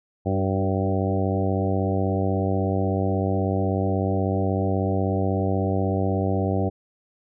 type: harmonic tone with a mistuned harmonic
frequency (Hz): 96.3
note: G2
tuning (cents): -30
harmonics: 1 / 2 / 3 / 4 / 5 / 6 / 7 / 8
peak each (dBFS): -24 / -27 / -29 / -30 / -31 / -32 / -32 / -33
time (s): 0.25-6.7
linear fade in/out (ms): 20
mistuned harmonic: 4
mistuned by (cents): -18
effects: none